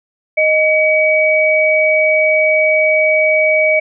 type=tone pair together; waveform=sine; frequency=622 / 2270 Hz; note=D#5 / C#7; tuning=-1 / +41 cents; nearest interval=octave + minor seventh; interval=2242 cents; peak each=-12 dBFS; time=0.37-3.8 s; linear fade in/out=10 ms; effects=none